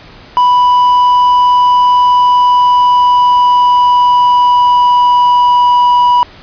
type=tone with pitch glide; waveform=triangle; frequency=987.8 to 978.7 Hz; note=B5 to B5; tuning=0 to -16 cents; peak=-3 dBFS; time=0.37-6.23 s; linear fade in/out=0 ms; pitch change=-16 cents; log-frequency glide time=2.07-5.89 s; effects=pink hiss -36 dBFS RMS until 6.42 s + resampled to 11025 Hz